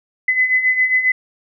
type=beating tone pair; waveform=sine; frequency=2015 / 2022.4 Hz; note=B6 / B6; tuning=+34 / +41 cents; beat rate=7.4 Hz; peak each=-20 / -14 dBFS; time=0.28-1.12 s; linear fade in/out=5 ms; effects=none